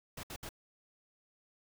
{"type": "noise bursts", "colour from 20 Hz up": "pink", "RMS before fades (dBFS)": -44, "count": 3, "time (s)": [0.17, 0.491], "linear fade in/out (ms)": 5, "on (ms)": 63, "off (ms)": 66, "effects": []}